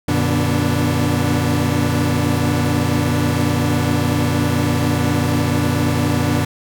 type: tone cluster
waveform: 40% pulse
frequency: 91.9 / 119.3 / 148.5 / 244.8 / 292.8 Hz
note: F#2 / A#2 / D3 / B3 / D4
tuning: -11 / +41 / +20 / -15 / -5 cents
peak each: -21 dBFS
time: 0.08-6.45 s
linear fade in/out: 5 ms
effects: none